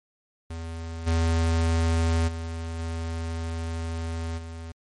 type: tone with level steps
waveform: square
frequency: 82.41 Hz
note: E2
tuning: in tune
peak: -33 / -21 / -31 / -29 / -36 dBFS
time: 0.5-4.72 s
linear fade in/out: 5 ms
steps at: 1.06 / 2.27 / 2.78 / 4.37 s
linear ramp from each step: 20 ms
effects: MP3 48 kbps